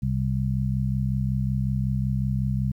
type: harmonic tone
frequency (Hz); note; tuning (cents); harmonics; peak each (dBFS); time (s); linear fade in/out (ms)
65.41; C2; 0; 1 / 2 / 3; -29 / -24 / -28; 0.02-2.72; 10
effects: 10-bit